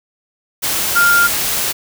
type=tone in noise; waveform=sine; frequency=1400 Hz; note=F6; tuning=4 cents sharp; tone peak=-9 dBFS; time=0.95-1.28 s; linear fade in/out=20 ms; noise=white; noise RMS=-18 dBFS; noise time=0.62-1.73 s; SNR=+6 dB; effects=none